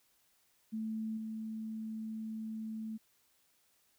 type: tone with level steps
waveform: sine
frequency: 220 Hz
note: A3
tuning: in tune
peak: -35 / -38 dBFS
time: 0.72-2.98 s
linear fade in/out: 20 ms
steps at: 1.17 s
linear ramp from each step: 5 ms
effects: white hiss -72 dBFS RMS until 3.98 s